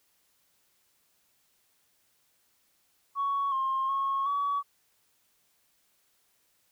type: tone with pitch steps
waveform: sine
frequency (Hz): 1115 / 1065 / 1092 / 1134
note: C#6 / C6 / C#6 / C#6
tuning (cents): +10 / +30 / -26 / +39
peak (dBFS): -25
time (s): 3.15-4.63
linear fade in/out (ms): 50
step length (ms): 370
effects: tanh soft clip ceiling -22 dBFS + white hiss -70 dBFS RMS until 6.71 s